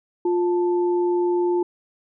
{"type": "tone pair together", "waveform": "sine", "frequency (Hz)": [352.4, 880], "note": ["F4", "A5"], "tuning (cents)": [16, 0], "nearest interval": "octave + major third", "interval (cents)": 1584, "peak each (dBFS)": [-18, -29], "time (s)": [0.25, 1.63], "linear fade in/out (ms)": 5, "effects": []}